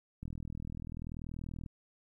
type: click train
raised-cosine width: 5 ms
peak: -30 dBFS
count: 59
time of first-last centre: 0.23-1.662 s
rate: 40.5 Hz
effects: 12-bit